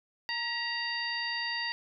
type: harmonic tone with a mistuned harmonic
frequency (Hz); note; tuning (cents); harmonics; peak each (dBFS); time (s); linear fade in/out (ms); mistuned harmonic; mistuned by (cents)
930; A#5; -4; 1 / 2 / 3 / 4 / 5; -40 / -34 / -39 / -44 / -36; 0.29-1.72; 0; 2; +47
effects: none